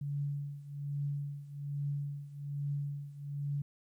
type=tone with tremolo; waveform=sine; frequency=143 Hz; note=D3; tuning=46 cents flat; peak=-31 dBFS; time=0.01-3.62 s; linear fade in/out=5 ms; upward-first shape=triangle; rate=1.2 Hz; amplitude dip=85%; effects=12-bit